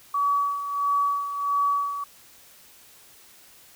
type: tone with tremolo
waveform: sine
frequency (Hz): 1138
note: C#6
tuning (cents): +45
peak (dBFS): -19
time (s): 0.14-2.04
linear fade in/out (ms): 5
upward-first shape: sine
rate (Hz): 1.5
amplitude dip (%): 65
effects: white hiss -52 dBFS RMS until 3.75 s